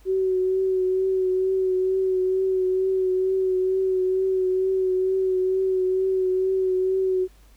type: tone with vibrato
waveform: sine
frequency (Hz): 375.4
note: F#4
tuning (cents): +25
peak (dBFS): -19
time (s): 0.05-7.28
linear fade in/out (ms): 50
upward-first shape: triangle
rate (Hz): 2.2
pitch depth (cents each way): 28
effects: added 50 Hz sine -50 dBFS peak until 7.56 s + pink hiss -59 dBFS RMS until 7.56 s